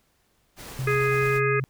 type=noise with tremolo; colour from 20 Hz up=pink; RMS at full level=-39 dBFS; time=0.56-1.41 s; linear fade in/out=50 ms; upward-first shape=triangle; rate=8.9 Hz; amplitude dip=25%
type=tone with pitch glide; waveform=sine; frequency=130.81 to 132.25 Hz; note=C3 to C3; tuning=0 to +19 cents; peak=-26 dBFS; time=0.79-1.64 s; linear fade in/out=0 ms; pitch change=+19 cents; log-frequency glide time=1.01-1.41 s
type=harmonic tone; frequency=415.3 Hz; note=G#4; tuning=in tune; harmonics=1 / 3 / 4 / 5 / 6; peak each=-23 / -28 / -29 / -30 / -31 dBFS; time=0.87-1.6 s; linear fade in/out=5 ms
effects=pink hiss -67 dBFS RMS until 1.69 s